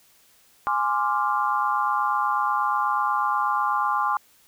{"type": "chord", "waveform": "sine", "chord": "D half-diminished seventh", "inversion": "second", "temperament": "equal", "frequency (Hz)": [830.6, 1046.5, 1174.7, 1396.9], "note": ["Ab5", "C6", "D6", "F6"], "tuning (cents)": [0, 0, 0, 0], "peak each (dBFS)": [-26, -25, -25, -30], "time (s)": [0.67, 4.17], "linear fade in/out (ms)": 0, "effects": ["white hiss -58 dBFS RMS until 4.47 s"]}